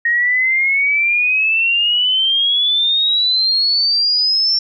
sine exponential sweep, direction up, 1864.7 to 5430 Hz, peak -12 dBFS, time 0.05-4.59 s, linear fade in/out 5 ms, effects none

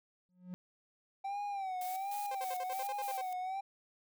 triangle tone with exponential growth, 180.9 Hz, F#3, 39 cents flat, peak -36 dBFS, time 0.29-0.54 s, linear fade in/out 0 ms, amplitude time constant 54 ms
triangle tone with vibrato, 774 Hz, G5, 22 cents flat, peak -34 dBFS, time 1.24-3.61 s, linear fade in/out 10 ms, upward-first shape sine, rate 1.3 Hz, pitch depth 100 cents each way
blue noise with tremolo, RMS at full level -47 dBFS, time 1.81-3.33 s, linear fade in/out 2 ms, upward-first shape square, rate 3.3 Hz, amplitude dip 70%
sawtooth tone bursts, 523.3 Hz, C5, in tune, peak -38 dBFS, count 10, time 2.31-3.214 s, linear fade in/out 5 ms, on 40 ms, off 56 ms
effects none

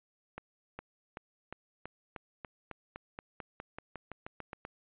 accelerating click train, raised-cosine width 0.5 ms, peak -26 dBFS, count 19, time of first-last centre 0.38-4.651 s, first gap 410 ms, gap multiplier 0.93, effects resampled to 8000 Hz

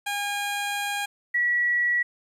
15% pulse / sine tone pair in turn, 813 / 1933.7 Hz, G#5 / B6, -37 / -37 cents, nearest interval octave + minor third, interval 1500 cents, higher second, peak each -20 dBFS, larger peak neither, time 0.06-1.06 / 1.34-2.03 s, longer first, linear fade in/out 10 ms, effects resampled to 32000 Hz + 10-bit

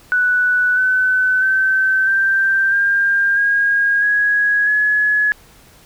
sine tone with pitch steps, 1483 / 1511.5 / 1540.6 / 1570.3 / 1600.5 / 1631.3 / 1662.7 / 1694.7 Hz, F#6 / F#6 / G6 / G6 / G6 / G#6 / G#6 / G#6, +4 / +36 / -30 / +3 / +36 / -31 / +2 / +35 cents, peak -12 dBFS, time 0.12-5.32 s, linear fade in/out 0 ms, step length 650 ms, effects pink hiss -47 dBFS RMS until 5.85 s

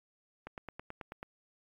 click train, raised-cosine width 0.5 ms, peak -27 dBFS, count 8, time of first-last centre 0.47-1.229 s, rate 9.22 Hz, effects AAC 64 kbps

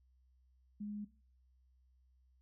sine tone, 207.7 Hz, G#3, in tune, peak -40 dBFS, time 0.8-1.05 s, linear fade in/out 10 ms, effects noise-tail reverb RT60 0.4 s tail -18 dB re dry + added 63 Hz sine -67 dBFS peak until 2.41 s

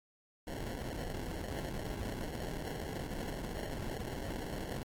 pink noise with sample-and-hold, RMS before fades -40 dBFS, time 0.47-4.83 s, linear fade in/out 2 ms, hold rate 1225 Hz, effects AAC 64 kbps

